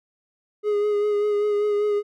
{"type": "tone with vibrato", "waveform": "triangle", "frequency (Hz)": 415.3, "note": "G#4", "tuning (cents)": 0, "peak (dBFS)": -17, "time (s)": [0.63, 2.03], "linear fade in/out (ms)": 50, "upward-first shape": "sine", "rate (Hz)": 5.1, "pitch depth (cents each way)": 23, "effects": []}